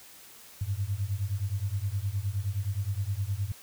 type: beating tone pair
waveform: sine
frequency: 94.8 / 104.4 Hz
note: F#2 / G#2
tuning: +43 / +10 cents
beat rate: 9.6 Hz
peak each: -31 / -31 dBFS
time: 0.61-3.52 s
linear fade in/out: 5 ms
effects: white hiss -51 dBFS RMS until 3.62 s